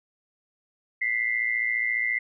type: tone pair together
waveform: sine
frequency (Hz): 1985.4 / 2100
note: B6 / C7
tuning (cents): +9 / +6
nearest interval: minor second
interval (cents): 97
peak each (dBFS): -26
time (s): 1.01-2.19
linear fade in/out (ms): 10
effects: none